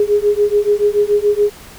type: beating tone pair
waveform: sine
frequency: 410 / 417 Hz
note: G#4 / G#4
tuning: -22 / +7 cents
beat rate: 7 Hz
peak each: -14 dBFS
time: 0-1.5 s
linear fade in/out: 2 ms
effects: pink hiss -38 dBFS RMS until 1.78 s